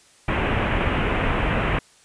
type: low-pass noise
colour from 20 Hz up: pink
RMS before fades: -22 dBFS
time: 0.28-1.79 s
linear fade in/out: 5 ms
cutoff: 2900 Hz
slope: 48 dB/octave
effects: white hiss -54 dBFS RMS until 2.04 s + resampled to 22050 Hz

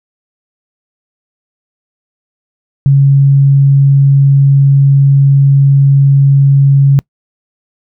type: tone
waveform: sine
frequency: 138.59 Hz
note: C#3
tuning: in tune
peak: -3 dBFS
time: 2.86-6.99 s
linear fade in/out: 0 ms
effects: noise-tail reverb RT60 0.1 s tail -26 dB re dry

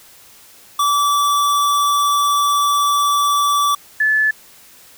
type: tone pair in turn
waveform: square / sine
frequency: 1156 / 1732 Hz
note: D6 / A6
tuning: -28 / -28 cents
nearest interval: perfect fifth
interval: 700 cents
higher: second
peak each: -14 / -12 dBFS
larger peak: second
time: 0.79-3.75 / 4-4.31 s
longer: first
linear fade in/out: 5 ms
effects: white hiss -45 dBFS RMS until 4.97 s

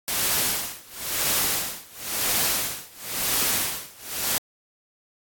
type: noise with tremolo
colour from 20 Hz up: white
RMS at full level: -22 dBFS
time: 0.08-4.38 s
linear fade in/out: 0 ms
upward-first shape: sine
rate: 0.97 Hz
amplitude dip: 95%
effects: AAC 64 kbps

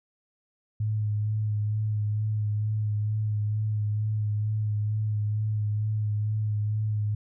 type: tone with vibrato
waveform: sine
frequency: 106.3 Hz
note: G#2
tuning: 41 cents sharp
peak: -24 dBFS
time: 0.8-7.15 s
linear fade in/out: 5 ms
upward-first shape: sine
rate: 2.2 Hz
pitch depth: 24 cents each way
effects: none

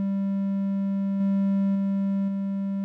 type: tone with level steps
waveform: triangle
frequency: 196.4 Hz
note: G3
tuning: 4 cents sharp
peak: -21 / -18 / -20 / -23 dBFS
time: 0-2.84 s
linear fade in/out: 0 ms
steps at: 1.2 / 1.75 / 2.28 s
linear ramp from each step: 5 ms
effects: none

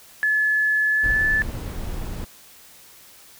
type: tone with pitch glide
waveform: sine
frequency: 1718 to 1742 Hz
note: A6 to A6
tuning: -42 to -18 cents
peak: -17 dBFS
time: 0.23-1.42 s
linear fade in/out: 0 ms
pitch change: +24 cents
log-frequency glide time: 0.9-1.23 s
type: noise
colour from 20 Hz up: brown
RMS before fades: -29 dBFS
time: 1.03-2.25 s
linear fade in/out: 10 ms
effects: white hiss -48 dBFS RMS until 3.39 s

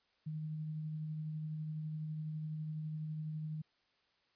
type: tone with tremolo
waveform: sine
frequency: 155 Hz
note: D#3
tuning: 6 cents flat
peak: -37 dBFS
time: 0.26-3.62 s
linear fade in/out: 10 ms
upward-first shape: triangle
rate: 12 Hz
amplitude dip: 25%
effects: white hiss -75 dBFS RMS until 4.35 s + resampled to 11025 Hz

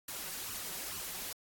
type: noise with flanger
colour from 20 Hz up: white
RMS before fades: -41 dBFS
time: 0.08-1.33 s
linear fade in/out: 5 ms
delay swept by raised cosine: 0.68 to 5.38 ms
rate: 2.3 Hz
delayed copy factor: +0.7
effects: AAC 64 kbps

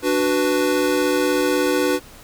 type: chord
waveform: square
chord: B minor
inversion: first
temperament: equal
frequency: 293.7 / 370 / 493.9 Hz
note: D4 / F#4 / B4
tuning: 0 / 0 / 0 cents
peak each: -22 / -22 / -22 dBFS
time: 0.02-2 s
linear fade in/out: 50 ms
effects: pink hiss -44 dBFS RMS until 2.23 s

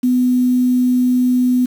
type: tone with quantisation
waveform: sine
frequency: 250.1 Hz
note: B3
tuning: 22 cents sharp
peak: -11 dBFS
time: 0.03-1.66 s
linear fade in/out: 10 ms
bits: 6
effects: none

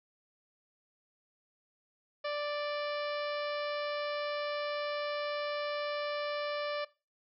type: harmonic tone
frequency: 587.3 Hz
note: D5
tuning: in tune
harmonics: 1 / 2 / 3 / 4 / 5 / 6 / 7 / 8 / 9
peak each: -34 / -40 / -44 / -46 / -48 / -50 / -51 / -52 / -53 dBFS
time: 2.24-6.85 s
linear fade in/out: 10 ms
effects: noise-tail reverb RT60 0.3 s tail -20 dB re dry

